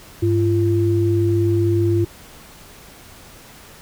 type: tone pair together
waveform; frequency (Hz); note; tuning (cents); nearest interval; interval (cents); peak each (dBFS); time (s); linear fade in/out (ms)
sine; 101.8 / 342.4; G#2 / F4; -34 / -34; octave + major sixth; 2100; -17; 0.22-2.05; 10
effects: pink hiss -43 dBFS RMS until 3.81 s